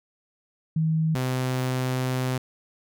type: tone pair in turn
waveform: sine / sawtooth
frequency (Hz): 159.3 / 128.42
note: D#3 / C3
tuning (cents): +41 / -32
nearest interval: major third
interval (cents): 373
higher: first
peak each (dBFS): -20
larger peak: neither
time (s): 0.76-1.15 / 1.15-2.38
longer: second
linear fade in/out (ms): 5
effects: none